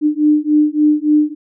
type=beating tone pair; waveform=sine; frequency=299.2 / 302.7 Hz; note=D4 / D#4; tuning=+32 / -48 cents; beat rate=3.5 Hz; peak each=-13 dBFS; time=0.01-1.35 s; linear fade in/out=50 ms; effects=none